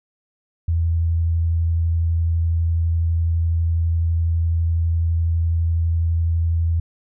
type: tone with vibrato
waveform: sine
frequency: 83.1 Hz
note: E2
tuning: 15 cents sharp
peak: -16 dBFS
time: 0.68-6.8 s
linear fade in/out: 5 ms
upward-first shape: sine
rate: 12 Hz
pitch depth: 11 cents each way
effects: none